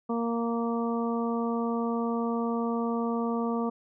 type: harmonic tone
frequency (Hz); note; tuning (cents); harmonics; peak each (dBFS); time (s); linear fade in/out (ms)
232.5; A#3; -4; 1 / 2 / 3 / 4 / 5; -28 / -32 / -37 / -38 / -37; 0.09-3.7; 10
effects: none